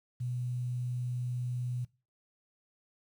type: tone with quantisation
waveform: sine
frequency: 123.47 Hz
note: B2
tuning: in tune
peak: -32 dBFS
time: 0.2-1.85 s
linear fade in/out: 10 ms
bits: 10
effects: noise-tail reverb RT60 0.3 s tail -20 dB re dry